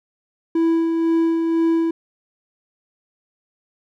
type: tone with tremolo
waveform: triangle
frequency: 329.6 Hz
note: E4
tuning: in tune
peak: -12 dBFS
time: 0.55-1.91 s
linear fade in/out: 5 ms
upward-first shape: sine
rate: 2 Hz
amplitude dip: 35%
effects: none